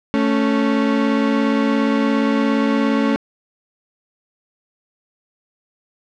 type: tone pair together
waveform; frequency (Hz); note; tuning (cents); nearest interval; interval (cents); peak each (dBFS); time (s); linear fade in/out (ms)
35% pulse; 220 / 277.2; A3 / C#4; 0 / 0; major third; 400; -16; 0.14-3.16; 0
effects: low-pass 3000 Hz 12 dB/octave